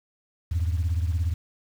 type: beating tone pair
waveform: sine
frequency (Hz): 81 / 98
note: E2 / G2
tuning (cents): -30 / 0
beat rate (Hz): 17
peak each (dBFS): -22 / -27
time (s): 0.51-1.34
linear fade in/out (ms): 10
effects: tanh soft clip ceiling -18 dBFS + 8-bit

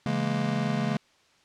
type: chord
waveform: square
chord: A# half-diminished seventh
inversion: first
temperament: just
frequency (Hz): 139.85 / 167.82 / 209.8 / 233.1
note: C#3 / E3 / G#3 / A#3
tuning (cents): +16 / +31 / +18 / 0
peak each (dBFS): -31 / -34 / -30 / -33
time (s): 0.06-0.97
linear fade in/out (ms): 2
effects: white hiss -62 dBFS RMS until 1.44 s + low-pass 5000 Hz 12 dB/octave

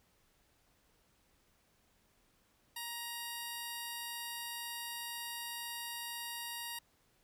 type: tone with notch filter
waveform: 5% pulse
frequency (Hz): 942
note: A#5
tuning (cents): +18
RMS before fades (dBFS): -43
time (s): 2.76-6.79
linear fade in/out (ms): 5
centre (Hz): 6500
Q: 1.8
effects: pink hiss -72 dBFS RMS until 7.23 s

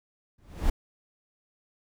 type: noise with exponential growth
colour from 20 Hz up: brown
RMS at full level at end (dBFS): -22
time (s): 0.38-0.7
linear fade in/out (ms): 5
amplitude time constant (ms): 68
effects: none

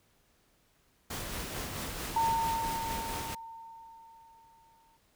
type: noise with tremolo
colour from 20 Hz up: pink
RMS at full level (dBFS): -37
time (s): 1.1-3.35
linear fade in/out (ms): 5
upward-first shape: sine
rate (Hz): 4.5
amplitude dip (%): 30
type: tone with exponential decay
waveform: sine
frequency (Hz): 909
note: A#5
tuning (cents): -44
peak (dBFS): -24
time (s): 2.16-4.97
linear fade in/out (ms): 5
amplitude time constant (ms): 610
effects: pink hiss -69 dBFS RMS until 5.15 s

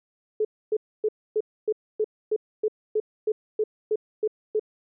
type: tone bursts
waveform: sine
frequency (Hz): 430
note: A4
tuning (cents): -40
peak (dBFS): -20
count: 14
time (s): 0.4-4.596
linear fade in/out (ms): 5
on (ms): 49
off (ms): 270
effects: none

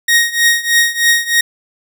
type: tone with tremolo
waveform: sawtooth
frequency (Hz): 1872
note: A#6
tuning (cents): +7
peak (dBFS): -3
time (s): 0.08-1.41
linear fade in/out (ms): 5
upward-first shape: triangle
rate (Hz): 3.2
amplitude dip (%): 90
effects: none

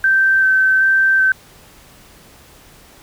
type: tone with vibrato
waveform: sine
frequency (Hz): 1550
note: G6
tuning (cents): -20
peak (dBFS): -10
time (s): 0.04-1.32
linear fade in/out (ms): 2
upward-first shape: square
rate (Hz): 1.3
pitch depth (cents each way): 11
effects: pink hiss -45 dBFS RMS until 3.02 s

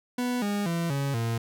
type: tone with pitch steps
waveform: 40% pulse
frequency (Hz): 246.9 / 204.1 / 168.64 / 139.37 / 115.18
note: B3 / G#3 / E3 / C#3 / A#2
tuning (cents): 0 / -30 / +40 / +10 / -20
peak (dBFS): -25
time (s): 0.18-1.38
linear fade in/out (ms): 5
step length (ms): 240
effects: none

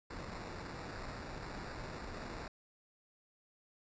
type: noise with sample-and-hold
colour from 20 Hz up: pink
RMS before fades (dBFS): -45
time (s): 0.1-2.48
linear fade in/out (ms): 5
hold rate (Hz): 3150
effects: resampled to 16000 Hz

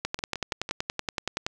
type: two click trains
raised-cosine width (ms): 0.2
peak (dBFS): -10 / -16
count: 16 / 4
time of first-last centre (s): 0.05-1.465 / 0.19-0.691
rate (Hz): 10.6 / 5.99
effects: none

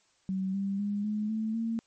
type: tone with pitch steps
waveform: sine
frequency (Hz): 190 / 196.93 / 204.1 / 211.6 / 219.3 / 227.3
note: F#3 / G3 / G#3 / G#3 / A3 / A#3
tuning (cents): +46 / +8 / -30 / +33 / -6 / -43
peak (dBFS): -28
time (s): 0.29-1.79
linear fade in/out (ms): 0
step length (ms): 250
effects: white hiss -68 dBFS RMS until 1.86 s + MP3 32 kbps

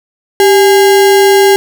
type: tone with sample-and-hold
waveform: sine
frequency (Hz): 392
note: G4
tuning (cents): 0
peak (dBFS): -3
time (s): 0.4-1.56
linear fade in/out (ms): 0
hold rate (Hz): 1225
effects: none

